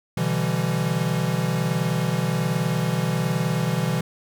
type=tone cluster; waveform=square; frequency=126.8 / 148.1 / 166.9 / 196.6 Hz; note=B2 / D3 / E3 / G3; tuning=+46 / +15 / +22 / +5 cents; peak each=-27 / -29 / -25 / -31 dBFS; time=0.17-4.01 s; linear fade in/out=5 ms; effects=none